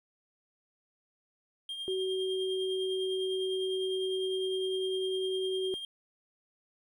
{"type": "tone with tremolo", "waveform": "triangle", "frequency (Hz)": 3209, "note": "G7", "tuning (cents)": 40, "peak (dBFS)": -33, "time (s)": [1.69, 5.85], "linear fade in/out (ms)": 2, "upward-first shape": "triangle", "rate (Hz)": 9.9, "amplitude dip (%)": 50}
{"type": "tone", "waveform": "sine", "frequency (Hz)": 376.8, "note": "F#4", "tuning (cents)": 32, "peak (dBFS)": -30, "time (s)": [1.88, 5.74], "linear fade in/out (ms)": 0}
{"effects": []}